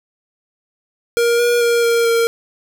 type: tone with pitch steps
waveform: square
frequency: 470.5 / 478.4 / 470.7 / 466.4 / 462.4 Hz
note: A#4 / A#4 / A#4 / A#4 / A#4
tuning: +16 / +45 / +17 / +1 / -14 cents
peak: -13 dBFS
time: 1.17-2.27 s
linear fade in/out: 0 ms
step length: 220 ms
effects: none